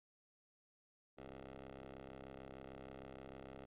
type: ring-modulated tone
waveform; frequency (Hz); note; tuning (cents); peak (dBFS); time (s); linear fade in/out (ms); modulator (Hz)
10% pulse; 66.5; C2; +29; -40; 1.17-3.66; 20; 351
effects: resampled to 8000 Hz